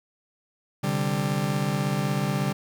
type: chord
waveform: 40% pulse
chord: C suspended second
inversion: none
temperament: just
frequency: 130.81 / 147.16 / 196.22 Hz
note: C3 / D3 / G3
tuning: 0 / +4 / +2 cents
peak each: -30 / -26 / -27 dBFS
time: 0.83-2.53 s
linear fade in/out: 10 ms
effects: 9-bit